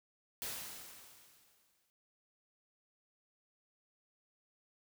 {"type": "noise with exponential decay", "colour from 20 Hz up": "white", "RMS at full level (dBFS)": -40, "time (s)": [0.42, 1.9], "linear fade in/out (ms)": 0, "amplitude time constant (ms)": 320, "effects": []}